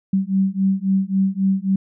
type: beating tone pair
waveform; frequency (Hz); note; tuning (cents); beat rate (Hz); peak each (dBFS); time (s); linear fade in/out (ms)
sine; 190.9 / 194.6; G3 / G3; -46 / -12; 3.7; -19; 0.13-1.76; 5
effects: none